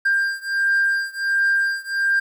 triangle beating tone pair, 1592 / 1593.4 Hz, G6 / G6, +26 / +28 cents, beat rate 1.4 Hz, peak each -18 / -19 dBFS, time 0.05-2.2 s, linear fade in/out 10 ms, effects tanh soft clip ceiling -9 dBFS + 9-bit

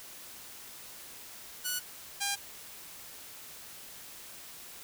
5% pulse tone pair in turn, 1475 / 802.9 Hz, F#6 / G5, -6 / +41 cents, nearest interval major seventh, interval 1053 cents, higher first, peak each -20 / -18 dBFS, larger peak second, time 1.64-1.8 / 2.2-2.36 s, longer neither, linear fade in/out 20 ms, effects white hiss -48 dBFS RMS until 4.83 s

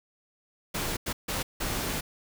pink noise bursts at uneven times, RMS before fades -31 dBFS, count 4, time 0.74-0.97 / 1.06-1.13 / 1.28-1.43 / 1.6-2.01 s, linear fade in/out 10 ms, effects none

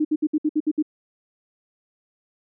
sine tone bursts, 305.7 Hz, D#4, 30 cents flat, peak -17 dBFS, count 8, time 0-0.826 s, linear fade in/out 10 ms, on 49 ms, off 62 ms, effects none

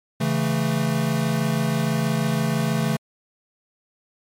square chord, A major, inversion first, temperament equal, 138.59 / 164.81 / 220 Hz, C#3 / E3 / A3, 0 / 0 / 0 cents, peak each -25 dBFS, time 0.2-2.97 s, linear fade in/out 10 ms, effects MP3 64 kbps

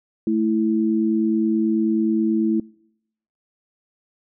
sine tone pair together, 219.4 / 328.7 Hz, A3 / E4, -5 / -5 cents, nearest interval perfect fifth, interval 700 cents, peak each -20 dBFS, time 0.27-2.6 s, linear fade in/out 2 ms, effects noise-tail reverb RT60 0.8 s tail -26 dB re dry

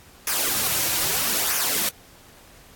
white noise with flanger, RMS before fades -23 dBFS, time 0.27-1.89 s, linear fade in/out 2 ms, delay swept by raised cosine 0.24 to 4.74 ms, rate 0.78 Hz, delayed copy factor -0.6, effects pink hiss -50 dBFS RMS until 2.75 s + AAC 64 kbps

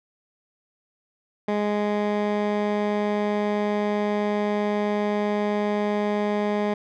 15% pulse tone with low-pass filter, 207.7 Hz, G#3, in tune, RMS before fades -24 dBFS, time 1.48-6.74 s, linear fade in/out 5 ms, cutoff 2500 Hz, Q 0.51, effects none

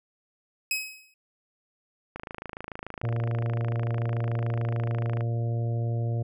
sawtooth tone with exponential decay, 2547 Hz, D#7, 40 cents sharp, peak -20 dBFS, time 0.71-1.14 s, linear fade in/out 2 ms, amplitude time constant 93 ms
click train, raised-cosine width 0.5 ms, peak -21 dBFS, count 83, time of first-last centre 2.16-5.208 s, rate 26.9 Hz
harmonic tone, 116.54 Hz, A#2, in tune, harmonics 1 / 2 / 3 / 4 / 5 / 6, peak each -25 / -42 / -41 / -41 / -42 / -44 dBFS, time 3.03-6.23 s, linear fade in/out 10 ms
effects none

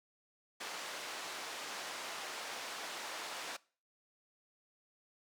pink band-pass noise, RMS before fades -44 dBFS, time 0.6-3.57 s, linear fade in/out 10 ms, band 620 to 7000 Hz, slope 12 dB/octave, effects noise-tail reverb RT60 0.4 s tail -22 dB re dry

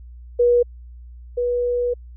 sine tone pair in turn, 482.9 / 487.1 Hz, B4 / B4, -39 / -24 cents, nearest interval unison, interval 15 cents, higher second, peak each -12 / -18 dBFS, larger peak first, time 0.39-0.63 / 1.37-1.94 s, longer second, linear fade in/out 10 ms, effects added 60 Hz sine -37 dBFS peak until 2.16 s

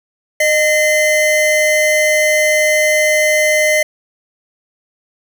square tone pair together, 613 / 2059 Hz, D#5 / C7, -26 / -28 cents, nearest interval octave + major sixth, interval 2098 cents, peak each -14 / -14 dBFS, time 0.4-3.83 s, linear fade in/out 5 ms, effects none

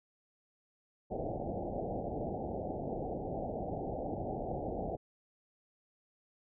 white low-pass noise, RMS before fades -38 dBFS, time 1.1-4.97 s, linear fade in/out 20 ms, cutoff 790 Hz, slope 96 dB/octave, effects none

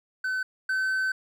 triangle tone pair in turn, 1519 / 1530.4 Hz, F#6 / G6, +45 / -42 cents, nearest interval unison, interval 13 cents, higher second, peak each -24 / -22 dBFS, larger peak second, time 0.24-0.43 / 0.69-1.12 s, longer second, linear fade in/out 5 ms, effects none

